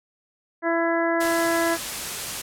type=harmonic tone; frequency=334.2 Hz; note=E4; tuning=24 cents sharp; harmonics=1 / 2 / 3 / 4 / 5 / 6; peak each=-24 / -24 / -29 / -32 / -28 / -33 dBFS; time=0.62-1.78 s; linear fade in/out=50 ms
type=noise; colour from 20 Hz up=white; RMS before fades=-30 dBFS; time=1.2-2.42 s; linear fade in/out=10 ms
effects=low-pass 12000 Hz 12 dB/octave